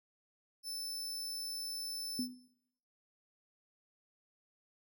sawtooth tone, 5280 Hz, E8, 2 cents sharp, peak -37 dBFS, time 0.63-2.28 s, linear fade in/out 50 ms
sine tone with exponential decay, 249.7 Hz, B3, 19 cents sharp, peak -31 dBFS, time 2.19-2.48 s, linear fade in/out 2 ms, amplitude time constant 62 ms
effects noise-tail reverb RT60 0.8 s tail -19 dB re dry

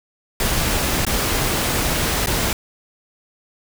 pink noise with dropouts, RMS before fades -20 dBFS, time 0.4-2.53 s, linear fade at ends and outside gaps 2 ms, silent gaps 1.051-1.066 / 2.261-2.271 s, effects none

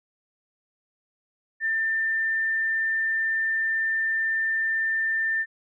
sine tone, 1791 Hz, A6, 30 cents sharp, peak -22 dBFS, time 1.6-5.46 s, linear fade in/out 50 ms, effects none

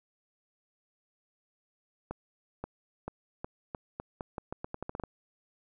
accelerating click train, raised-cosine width 1 ms, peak -22 dBFS, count 16, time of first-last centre 2.11-5.037 s, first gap 530 ms, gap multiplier 0.83, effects none

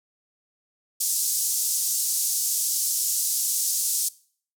pink band-pass noise, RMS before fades -25 dBFS, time 1-4.09 s, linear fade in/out 10 ms, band 5900 to 14000 Hz, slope 24 dB/octave, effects noise-tail reverb RT60 0.5 s tail -21 dB re dry

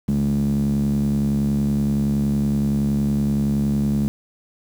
sawtooth tone with band-pass filter, 70.7 Hz, C#2, 35 cents sharp, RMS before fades -20 dBFS, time 0.08-4.08 s, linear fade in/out 0 ms, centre 190 Hz, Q 8.2, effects 7-bit

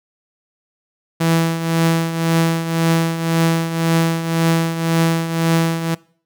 sawtooth tone with tremolo, 164.81 Hz, E3, in tune, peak -8 dBFS, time 1.2-5.95 s, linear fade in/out 10 ms, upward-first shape triangle, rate 1.9 Hz, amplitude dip 70%, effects noise-tail reverb RT60 0.5 s tail -23 dB re dry

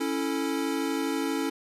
square chord, A major, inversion first, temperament equal, 277.2 / 329.6 / 440 Hz, C#4 / E4 / A4, 0 / 0 / 0 cents, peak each -30 / -32 / -34 dBFS, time 0-1.5 s, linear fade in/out 10 ms, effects resampled to 32000 Hz

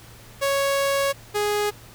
sawtooth tone pair in turn, 554.4 / 415.3 Hz, C#5 / G#4, 0 / 0 cents, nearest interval perfect fourth, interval 500 cents, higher first, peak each -16 / -17 dBFS, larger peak first, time 0.41-1.13 / 1.34-1.71 s, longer first, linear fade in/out 20 ms, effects added 114 Hz sine -48 dBFS peak until 1.94 s + pink hiss -47 dBFS RMS until 1.94 s

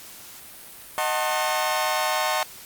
sawtooth chord, D# diminished seventh, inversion none, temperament just, 622.3 / 746.7 / 896 / 1075.3 Hz, D#5 / F#5 / A5 / C6, 0 / +16 / +31 / +47 cents, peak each -24 dBFS, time 0.98-2.43 s, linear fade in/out 0 ms, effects white hiss -43 dBFS RMS until 2.65 s + Opus 48 kbps

